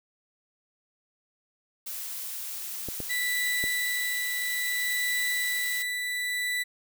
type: noise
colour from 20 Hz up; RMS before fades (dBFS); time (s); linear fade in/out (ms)
blue; -36; 1.86-5.83; 10
type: clicks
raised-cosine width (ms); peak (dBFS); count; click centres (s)
2; -22; 3; 2.887 / 3.003 / 3.64
type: tone with tremolo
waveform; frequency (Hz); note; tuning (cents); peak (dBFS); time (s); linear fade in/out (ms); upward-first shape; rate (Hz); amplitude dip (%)
35% pulse; 1975.5; B6; 0; -24; 3.09-6.64; 20; triangle; 0.6; 35
effects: none